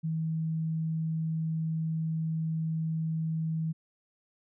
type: tone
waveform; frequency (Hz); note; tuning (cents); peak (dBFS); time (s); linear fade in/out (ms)
sine; 160.5; E3; -46; -28; 0.03-3.73; 20
effects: none